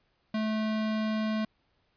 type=tone; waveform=square; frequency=217.2 Hz; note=A3; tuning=22 cents flat; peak=-28 dBFS; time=0.34-1.45 s; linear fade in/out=5 ms; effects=pink hiss -72 dBFS RMS until 1.96 s + resampled to 11025 Hz